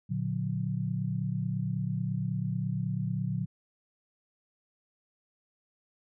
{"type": "chord", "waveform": "sine", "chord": "Bb augmented", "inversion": "none", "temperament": "just", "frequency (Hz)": [116.54, 145.68, 182.1], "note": ["Bb2", "D3", "F#3"], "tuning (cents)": [0, -14, -27], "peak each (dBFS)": -33, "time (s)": [0.09, 3.46], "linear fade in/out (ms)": 20, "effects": []}